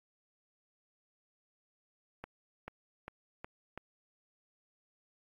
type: accelerating click train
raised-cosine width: 0.5 ms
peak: -27 dBFS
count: 5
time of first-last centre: 2.24-3.776 s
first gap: 440 ms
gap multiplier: 0.91
effects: AAC 48 kbps